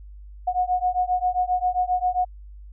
sine beating tone pair, 724 / 731.5 Hz, F#5 / F#5, -38 / -20 cents, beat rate 7.5 Hz, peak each -23 dBFS, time 0.47-2.25 s, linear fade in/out 10 ms, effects added 50 Hz sine -39 dBFS peak until 2.72 s

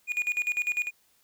triangle tone with tremolo, 2447 Hz, D#7, 29 cents flat, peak -22 dBFS, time 0.07-0.91 s, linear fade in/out 50 ms, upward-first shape square, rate 10 Hz, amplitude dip 80%, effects white hiss -66 dBFS RMS until 1.23 s

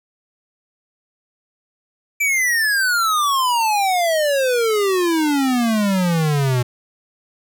square exponential sweep, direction down, 2349 to 120.7 Hz, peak -16 dBFS, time 2.2-6.63 s, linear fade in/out 10 ms, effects none

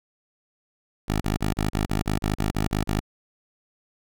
10% pulse tone bursts, 52 Hz, G#1, 3 cents sharp, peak -14 dBFS, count 12, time 1.08-3.003 s, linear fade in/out 10 ms, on 130 ms, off 33 ms, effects none

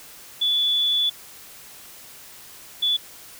sine tone bursts at uneven times, 3448 Hz, A7, 36 cents flat, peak -18 dBFS, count 2, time 0.41-1.1 / 2.82-2.97 s, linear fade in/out 10 ms, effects white hiss -44 dBFS RMS until 3.39 s

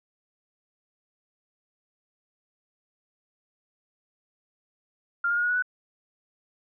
sine tone with pitch steps, 1396.9 / 1414.8 / 1432.9 / 1451.2 / 1469.7 / 1488.5 Hz, F6 / F6 / F6 / F#6 / F#6 / F#6, 0 / +22 / +44 / -34 / -12 / +10 cents, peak -22 dBFS, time 5.24-5.624 s, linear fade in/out 5 ms, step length 64 ms, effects none

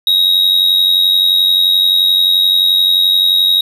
triangle tone with amplitude modulation, 3790 Hz, A#7, 28 cents sharp, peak -4 dBFS, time 0.07-3.61 s, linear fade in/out 2 ms, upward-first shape sine, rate 91.5 Hz, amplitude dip 60%, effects none

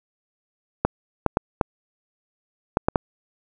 clicks, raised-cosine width 1 ms, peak -3 dBFS, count 7, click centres 0.85 / 1.263 / 1.371 / 1.612 / 2.771 / 2.885 / 2.958 s, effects none

